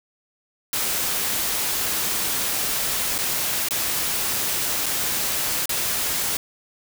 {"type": "noise with dropouts", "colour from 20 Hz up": "white", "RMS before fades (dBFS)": -24, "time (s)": [0.73, 6.37], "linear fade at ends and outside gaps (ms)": 1, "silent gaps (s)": [[3.181, 3.187], [3.686, 3.708], [4.859, 4.864], [5.657, 5.693]], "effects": []}